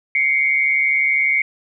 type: tone pair together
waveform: sine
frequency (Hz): 2104 / 2244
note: C7 / C#7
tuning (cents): +9 / +21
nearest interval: minor second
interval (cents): 112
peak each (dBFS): -17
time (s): 0.15-1.42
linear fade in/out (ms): 2
effects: none